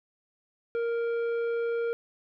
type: tone with tanh clipping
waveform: triangle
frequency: 466.2 Hz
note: A#4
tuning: in tune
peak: -28 dBFS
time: 0.75-1.93 s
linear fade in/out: 0 ms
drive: 13 dB
effects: none